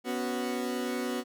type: chord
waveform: 30% pulse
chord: B suspended second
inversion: none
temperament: equal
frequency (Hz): 246.9 / 277.2 / 370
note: B3 / C#4 / F#4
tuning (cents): 0 / 0 / 0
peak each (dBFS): -30 / -35 / -33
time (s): 0.04-1.24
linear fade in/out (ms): 50
effects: none